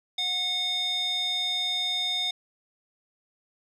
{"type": "tone with band-pass filter", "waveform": "square", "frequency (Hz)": 728, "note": "F#5", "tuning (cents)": -28, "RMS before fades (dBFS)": -28, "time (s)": [0.18, 2.31], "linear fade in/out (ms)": 5, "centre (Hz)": 3800, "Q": 5, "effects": []}